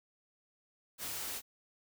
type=noise; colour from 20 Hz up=white; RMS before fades=-40 dBFS; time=0.98-1.42 s; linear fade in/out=50 ms; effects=none